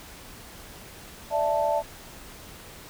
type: chord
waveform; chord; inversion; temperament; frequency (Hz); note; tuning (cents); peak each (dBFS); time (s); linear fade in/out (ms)
sine; D suspended second; none; just; 587.3 / 660.7 / 881; D5 / E5 / A5; 0 / +4 / +2; -26; 1.3-1.83; 50
effects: pink hiss -45 dBFS RMS until 2.89 s